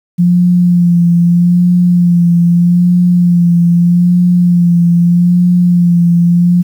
sine tone with vibrato, 174.61 Hz, F3, in tune, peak -5 dBFS, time 0.18-6.63 s, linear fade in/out 20 ms, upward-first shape sine, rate 0.8 Hz, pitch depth 29 cents each way, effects 7-bit

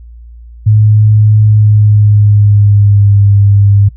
sine tone with pitch glide, 106.8 to 100.81 Hz, G#2 to G2, +49 to +49 cents, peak -3 dBFS, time 0.66-3.89 s, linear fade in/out 10 ms, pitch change -100 cents, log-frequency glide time 1.38-3.22 s, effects noise-tail reverb RT60 0.1 s tail -20 dB re dry + added 58 Hz sine -29 dBFS peak until 3.96 s

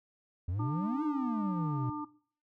triangle exponential two-way sweep, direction up then down, 82.41 to 319.2 to 119.9 Hz, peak -29 dBFS, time 0.48-1.9 s, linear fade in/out 5 ms, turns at 1.03 s
harmonic tone, 299.5 Hz, D4, 34 cents sharp, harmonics 1 / 3 / 4, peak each -36 / -41 / -42 dBFS, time 0.59-2.05 s, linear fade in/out 10 ms
effects noise-tail reverb RT60 0.5 s tail -20 dB re dry

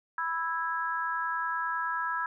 sine chord, E major, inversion second, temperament just, 988.9 / 1318.5 / 1648.1 Hz, B5 / E6 / G#6, +2 / 0 / -14 cents, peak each -33 dBFS, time 0.18-2.26 s, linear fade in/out 2 ms, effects none

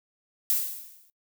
violet noise with exponential decay, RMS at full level -22 dBFS, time 0.5-1.1 s, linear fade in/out 0 ms, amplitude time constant 130 ms, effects noise-tail reverb RT60 0.1 s tail -22 dB re dry

